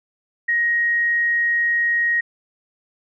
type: tone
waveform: sine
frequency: 1881 Hz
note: A#6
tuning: 15 cents sharp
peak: -16 dBFS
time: 0.48-2.21 s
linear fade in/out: 10 ms
effects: none